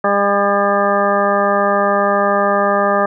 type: harmonic tone with a mistuned harmonic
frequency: 201.4 Hz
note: G3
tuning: 47 cents sharp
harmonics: 1 / 2 / 3 / 4 / 5 / 6 / 8 / 9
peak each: -22 / -21 / -16 / -20 / -26 / -17 / -24 / -27 dBFS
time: 0.04-3.06 s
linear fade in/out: 5 ms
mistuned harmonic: 9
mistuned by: -53 cents
effects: none